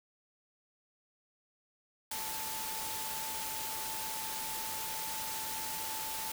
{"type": "tone in noise", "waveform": "sine", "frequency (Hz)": 880, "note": "A5", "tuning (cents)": 0, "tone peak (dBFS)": -43, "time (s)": [2.11, 6.32], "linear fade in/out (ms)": 5, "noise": "white", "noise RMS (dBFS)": -39, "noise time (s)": [2.11, 6.32], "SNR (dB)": -7, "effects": []}